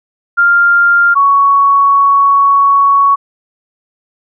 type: tone pair in turn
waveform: sine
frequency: 1396.9 / 1116 Hz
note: F6 / C#6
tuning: 0 / +11 cents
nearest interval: major third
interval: 389 cents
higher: first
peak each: -5 dBFS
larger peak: neither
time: 0.37-1.15 / 1.15-3.16 s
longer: second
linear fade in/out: 20 ms
effects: none